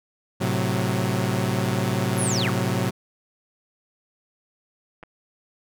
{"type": "chord", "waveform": "sawtooth", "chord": "F# diminished", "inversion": "first", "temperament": "equal with one note detuned", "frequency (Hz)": [110, 130.21, 185], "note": ["A2", "C3", "F#3"], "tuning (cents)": [0, -8, 0], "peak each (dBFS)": -22, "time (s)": [0.4, 2.91], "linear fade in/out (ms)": 20}
{"type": "linear sweep", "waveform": "sine", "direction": "down", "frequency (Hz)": [11850, 69.3], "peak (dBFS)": -25, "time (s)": [2.16, 2.53], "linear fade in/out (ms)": 50}
{"type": "clicks", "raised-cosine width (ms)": 0.5, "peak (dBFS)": -27, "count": 2, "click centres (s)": [5.029, 5.035]}
{"effects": []}